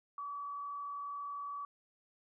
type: tone with frequency modulation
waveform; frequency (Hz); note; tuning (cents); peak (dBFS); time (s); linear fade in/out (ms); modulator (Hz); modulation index
sine; 1143; D6; -47; -39; 0.18-1.65; 2; 42.2; 0.38
effects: none